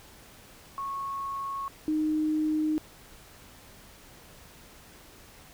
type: tone pair in turn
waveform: sine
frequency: 1100 / 308.7 Hz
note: C#6 / D#4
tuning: -14 / -14 cents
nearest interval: octave + minor seventh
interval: 2200 cents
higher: first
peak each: -31 / -24 dBFS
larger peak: second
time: 0.78-1.68 / 1.88-2.78 s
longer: neither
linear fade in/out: 0 ms
effects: pink hiss -52 dBFS RMS until 5.53 s